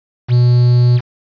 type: tone with quantisation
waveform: triangle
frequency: 122.4 Hz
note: B2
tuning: 15 cents flat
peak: -5 dBFS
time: 0.28-1.01 s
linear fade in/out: 50 ms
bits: 5
effects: resampled to 11025 Hz